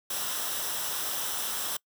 white noise with comb filter, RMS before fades -32 dBFS, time 0.1-1.77 s, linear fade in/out 5 ms, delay 0.44 ms, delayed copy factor -0.55, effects noise-tail reverb RT60 0.1 s tail -25 dB re dry

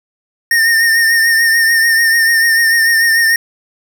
square tone with vibrato, 1827 Hz, A#6, 35 cents flat, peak -9 dBFS, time 0.51-3.36 s, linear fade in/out 2 ms, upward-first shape triangle, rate 6.8 Hz, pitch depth 45 cents each way, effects none

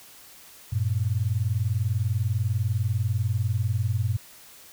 sine tone pair together, 96.7 / 116.78 Hz, G2 / A#2, -23 / +4 cents, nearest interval minor third, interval 327 cents, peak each -25 dBFS, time 0.72-4.17 s, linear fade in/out 10 ms, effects white hiss -49 dBFS RMS until 4.72 s

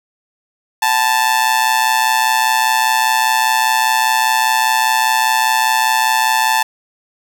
sawtooth tone with amplitude modulation, 880 Hz, A5, in tune, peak -5 dBFS, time 0.82-6.63 s, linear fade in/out 5 ms, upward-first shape sine, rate 125 Hz, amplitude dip 70%, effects none

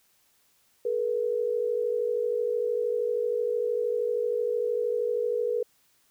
sine tone pair together, 429.5 / 482.5 Hz, A4 / B4, -42 / -40 cents, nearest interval major second, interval 202 cents, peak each -29 / -26 dBFS, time 0.85-5.63 s, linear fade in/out 5 ms, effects white hiss -66 dBFS RMS until 6.1 s

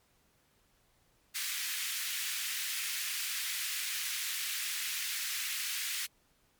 pink high-pass noise, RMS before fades -36 dBFS, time 1.34-6.07 s, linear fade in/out 20 ms, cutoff 1800 Hz, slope 24 dB/octave, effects pink hiss -70 dBFS RMS until 6.59 s + MP3 96 kbps

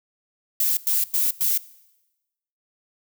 violet noise bursts, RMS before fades -21 dBFS, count 4, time 0.6-1.577 s, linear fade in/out 2 ms, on 170 ms, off 99 ms, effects noise-tail reverb RT60 1.0 s tail -20 dB re dry

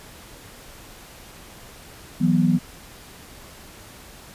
sine chord, E suspended second, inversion none, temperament equal with one note detuned, 164.81 / 185 / 244.8 Hz, E3 / F#3 / B3, 0 / 0 / -15 cents, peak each -20 dBFS, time 2.2-2.59 s, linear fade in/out 20 ms, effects pink hiss -44 dBFS RMS until 4.34 s + resampled to 32000 Hz

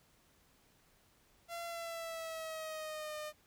sawtooth tone with pitch glide, 682 to 607.6 Hz, F5 to D#5, -41 to -41 cents, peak -37 dBFS, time 1.48-3.33 s, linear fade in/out 50 ms, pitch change -200 cents, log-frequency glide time 1.65-3.16 s, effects pink hiss -69 dBFS RMS until 3.46 s

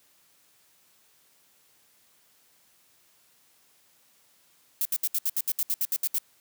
violet noise bursts, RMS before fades -26 dBFS, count 13, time 4.81-6.185 s, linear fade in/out 2 ms, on 43 ms, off 68 ms, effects white hiss -63 dBFS RMS until 6.4 s + high-pass 80 Hz 12 dB/octave

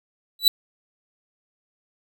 45% pulse tone with exponential growth, 3951 Hz, B7, in tune, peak -8 dBFS, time 0.39-0.48 s, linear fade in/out 2 ms, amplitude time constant 18 ms, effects none

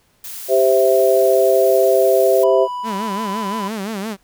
blue noise, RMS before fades -31 dBFS, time 0.24-2.44 s, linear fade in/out 2 ms
sine chord, C major, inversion second, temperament equal, 392 / 523.3 / 659.3 Hz, G4 / C5 / E5, 0 / 0 / 0 cents, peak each -15 dBFS, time 0.48-2.68 s, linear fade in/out 50 ms
triangle tone with pitch glide, 987.8 to 999.9 Hz, B5 to B5, 0 to +21 cents, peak -21 dBFS, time 2.43-3.68 s, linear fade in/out 5 ms, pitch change +21 cents, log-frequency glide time 2.99-3.18 s
sawtooth tone with vibrato, 207.7 Hz, G#3, in tune, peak -19 dBFS, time 2.83-4.17 s, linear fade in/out 50 ms, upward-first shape sine, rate 5.8 Hz, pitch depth 150 cents each way
effects pink hiss -59 dBFS RMS until 4.23 s

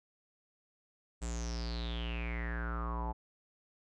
square tone with low-pass filter sweep, 58.27 Hz, A#1, in tune, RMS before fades -37 dBFS, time 1.21-3.13 s, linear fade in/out 20 ms, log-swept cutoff 7900 to 850 Hz, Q 9.5, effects none

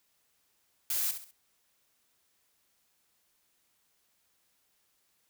blue noise with echo, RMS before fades -31 dBFS, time 0.9-1.11 s, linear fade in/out 2 ms, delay 67 ms, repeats 3, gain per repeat -9 dB, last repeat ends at 1.311 s, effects white hiss -73 dBFS RMS until 5.29 s

